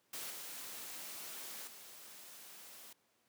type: noise with level steps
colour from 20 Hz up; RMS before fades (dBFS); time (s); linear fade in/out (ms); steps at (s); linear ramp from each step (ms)
white; -44 / -47 / -54; 0.13-2.93; 5; 0.3 / 1.67; 5
effects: pink hiss -75 dBFS RMS until 3.28 s + high-pass 200 Hz 12 dB/octave